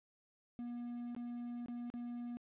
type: tone with dropouts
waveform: triangle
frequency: 240.1 Hz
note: B3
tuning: 49 cents flat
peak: -39 dBFS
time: 0.59-2.37 s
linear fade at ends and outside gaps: 0 ms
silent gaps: 1.149-1.164 / 1.66-1.684 / 1.901-1.939 s
effects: resampled to 8000 Hz + 12-bit